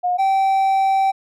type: tone pair in turn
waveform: sine / triangle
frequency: 718 / 774.8 Hz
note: F5 / G5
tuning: +48 / -20 cents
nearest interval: minor second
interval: 132 cents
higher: second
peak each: -16 / -12 dBFS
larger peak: second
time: 0.03-0.18 / 0.18-1.12 s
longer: second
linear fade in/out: 20 ms
effects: none